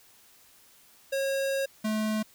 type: tone pair in turn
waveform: square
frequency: 544 / 215.9 Hz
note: C#5 / A3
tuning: -33 / -33 cents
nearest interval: octave + major third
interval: 1600 cents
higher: first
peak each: -27 dBFS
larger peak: neither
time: 1.12-1.66 / 1.84-2.23 s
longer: first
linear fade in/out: 10 ms
effects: white hiss -58 dBFS RMS until 2.34 s